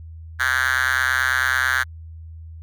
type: tone with high-pass filter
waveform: 5% pulse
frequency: 129.1 Hz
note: C3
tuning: 23 cents flat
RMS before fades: -20 dBFS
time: 0.39-1.84 s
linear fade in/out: 20 ms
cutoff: 1600 Hz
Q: 6.1
effects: added 81 Hz sine -35 dBFS peak until 2.62 s